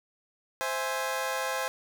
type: chord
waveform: 20% pulse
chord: C augmented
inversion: none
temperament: equal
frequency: 523.3 / 659.3 / 830.6 Hz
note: C5 / E5 / G#5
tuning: 0 / 0 / 0 cents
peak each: -27 / -31 / -29 dBFS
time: 0.61-1.68 s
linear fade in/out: 0 ms
effects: 9-bit